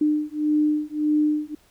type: beating tone pair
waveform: sine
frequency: 300.8 / 302.5 Hz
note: D4 / D#4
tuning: +42 / -49 cents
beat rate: 1.7 Hz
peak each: -22 dBFS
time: 0.01-1.55 s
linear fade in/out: 5 ms
effects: pink hiss -59 dBFS RMS until 1.7 s